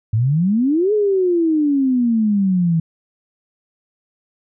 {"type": "exponential two-way sweep", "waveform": "sine", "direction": "up then down", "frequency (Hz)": [103.83, 431, 160.6], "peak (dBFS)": -13, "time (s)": [0.13, 2.8], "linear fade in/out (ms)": 5, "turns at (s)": 0.93, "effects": []}